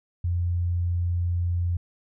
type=tone; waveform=sine; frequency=87.31 Hz; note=F2; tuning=in tune; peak=-22 dBFS; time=0.24-1.77 s; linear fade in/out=5 ms; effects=none